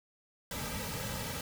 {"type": "noise with comb filter", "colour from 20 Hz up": "pink", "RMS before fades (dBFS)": -38, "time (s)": [0.51, 1.41], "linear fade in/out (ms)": 2, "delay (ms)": 2.8, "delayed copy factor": -0.75, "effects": []}